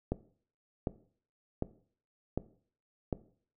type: click train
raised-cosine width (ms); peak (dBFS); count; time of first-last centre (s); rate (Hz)
2; -17; 5; 0.12-3.128; 1.33
effects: noise-tail reverb RT60 0.5 s tail -17 dB re dry